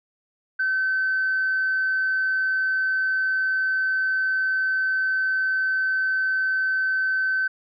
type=tone; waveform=sine; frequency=1533 Hz; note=G6; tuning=39 cents flat; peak=-19 dBFS; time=0.59-7.48 s; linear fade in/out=10 ms; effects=tanh soft clip ceiling -16 dBFS